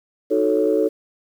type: chord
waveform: sine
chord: D# half-diminished seventh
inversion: none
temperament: equal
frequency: 311.1 / 370 / 440 / 554.4 Hz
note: D#4 / F#4 / A4 / C#5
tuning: 0 / 0 / 0 / 0 cents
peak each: -21 / -23 / -18 / -22 dBFS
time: 0.3-0.89 s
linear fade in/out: 20 ms
effects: tanh soft clip ceiling -6 dBFS + 8-bit